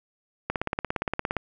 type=click train; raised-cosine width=0.5 ms; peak=-11 dBFS; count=16; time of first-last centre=0.5-1.367 s; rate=17.3 Hz; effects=none